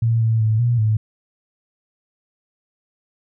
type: tone with pitch steps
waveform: sine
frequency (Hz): 114.8 / 112.4 / 109.6 / 119.9 / 108.7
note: A#2 / A2 / A2 / A#2 / A2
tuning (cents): -26 / +37 / -6 / +49 / -21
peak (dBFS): -14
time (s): 0.02-0.97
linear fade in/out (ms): 5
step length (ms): 190
effects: none